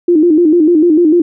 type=tone with vibrato; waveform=sine; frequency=327.7 Hz; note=E4; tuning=10 cents flat; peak=-5 dBFS; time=0.08-1.22 s; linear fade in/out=5 ms; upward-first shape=square; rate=6.7 Hz; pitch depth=110 cents each way; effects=none